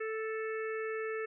harmonic tone, 440 Hz, A4, in tune, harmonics 1 / 3 / 4 / 5 / 6, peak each -35 / -44 / -43 / -47 / -51 dBFS, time 0-1.26 s, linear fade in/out 10 ms, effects none

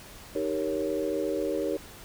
sine chord, Eb dominant seventh, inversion none, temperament equal, 311.1 / 392 / 466.2 / 554.4 Hz, Eb4 / G4 / Bb4 / Db5, 0 / 0 / 0 / 0 cents, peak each -32 dBFS, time 0.35-1.77 s, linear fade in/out 5 ms, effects pink hiss -47 dBFS RMS until 2.04 s

